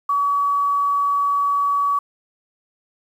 sine tone, 1136 Hz, C#6, 42 cents sharp, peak -16 dBFS, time 0.09-1.99 s, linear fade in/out 5 ms, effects 8-bit

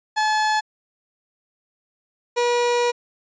30% pulse tone pair in turn, 859 / 482.1 Hz, A5 / B4, -42 / -42 cents, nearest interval minor seventh, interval 1000 cents, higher first, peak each -15 dBFS, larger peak neither, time 0.16-0.61 / 2.36-2.92 s, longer second, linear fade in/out 20 ms, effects resampled to 16000 Hz

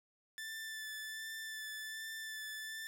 sawtooth tone with vibrato, 1760 Hz, A6, in tune, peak -39 dBFS, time 0.38-2.87 s, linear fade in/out 0 ms, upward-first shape sine, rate 1.3 Hz, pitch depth 16 cents each way, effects none

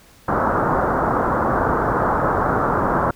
white low-pass noise, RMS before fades -19 dBFS, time 0.28-3.11 s, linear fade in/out 5 ms, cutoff 1400 Hz, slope 48 dB/octave, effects pink hiss -50 dBFS RMS until 3.15 s

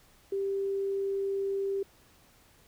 sine tone, 393.1 Hz, G4, 5 cents sharp, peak -28 dBFS, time 0.32-1.83 s, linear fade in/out 5 ms, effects pink hiss -61 dBFS RMS until 2.67 s

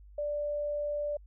sine tone, 587.3 Hz, D5, in tune, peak -30 dBFS, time 0.18-1.17 s, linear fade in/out 5 ms, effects added 50 Hz sine -50 dBFS peak until 1.26 s

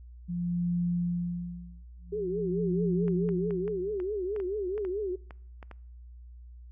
sine tone with tremolo, 174.61 Hz, F3, in tune, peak -25 dBFS, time 0.28-4.07 s, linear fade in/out 20 ms, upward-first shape sine, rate 0.46 Hz, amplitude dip 100%
sine tone with vibrato, 392.9 Hz, G4, 4 cents sharp, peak -29 dBFS, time 2.12-5.16 s, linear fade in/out 10 ms, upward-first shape triangle, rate 4.6 Hz, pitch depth 190 cents each way
clicks, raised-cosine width 0.5 ms, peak -30 dBFS, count 12, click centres 3.081 / 3.29 / 3.508 / 3.679 / 4.001 / 4.363 / 4.401 / 4.779 / 4.85 / 5.308 / 5.628 / 5.713 s
effects noise-tail reverb RT60 0.7 s tail -25 dB re dry + added 60 Hz sine -45 dBFS peak until 6.71 s

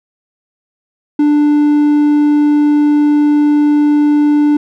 triangle tone, 295.2 Hz, D4, 9 cents sharp, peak -5 dBFS, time 1.19-4.57 s, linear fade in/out 5 ms, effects none

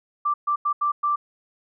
sine tone bursts at uneven times, 1174.7 Hz, D6, in tune, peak -19 dBFS, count 5, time 0.25-0.34 / 0.47-0.56 / 0.65-0.73 / 0.81-0.92 / 1.03-1.16 s, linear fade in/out 10 ms, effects none

